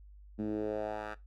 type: tone with band-pass filter sweep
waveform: 10% pulse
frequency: 106.3 Hz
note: G#2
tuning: 41 cents sharp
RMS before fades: -36 dBFS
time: 0.38-1.15 s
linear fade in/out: 20 ms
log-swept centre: 230 to 1300 Hz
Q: 2.4
effects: noise-tail reverb RT60 0.2 s tail -18 dB re dry + added 50 Hz sine -51 dBFS peak until 1.26 s